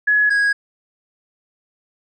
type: tone pair in turn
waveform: sine / triangle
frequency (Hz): 1689 / 1652.3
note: G#6 / G#6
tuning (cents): +29 / -9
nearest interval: unison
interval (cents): 38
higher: first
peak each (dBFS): -12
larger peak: neither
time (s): 0.07-0.3 / 0.3-0.53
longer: neither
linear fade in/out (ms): 10
effects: resampled to 22050 Hz